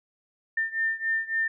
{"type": "beating tone pair", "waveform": "sine", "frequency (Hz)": [1800, 1803.6], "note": ["A6", "A6"], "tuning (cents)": [39, 42], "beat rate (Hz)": 3.6, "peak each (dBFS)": [-27, -29], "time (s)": [0.57, 1.48], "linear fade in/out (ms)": 5, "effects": []}